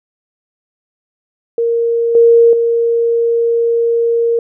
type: tone with level steps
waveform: sine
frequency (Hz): 465.4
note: A#4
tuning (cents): -3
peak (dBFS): -11 / -4 / -10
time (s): 1.58-4.39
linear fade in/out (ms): 2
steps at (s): 2.15 / 2.53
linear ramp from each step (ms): 2
effects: none